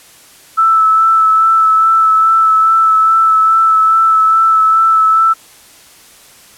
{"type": "tone with vibrato", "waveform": "sine", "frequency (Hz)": 1315, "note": "E6", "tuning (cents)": -5, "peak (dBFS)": -6, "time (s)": [0.57, 5.34], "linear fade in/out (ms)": 20, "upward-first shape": "sine", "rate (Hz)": 2.4, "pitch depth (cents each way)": 16, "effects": ["white hiss -41 dBFS RMS until 6.57 s", "low-pass 12000 Hz 12 dB/octave"]}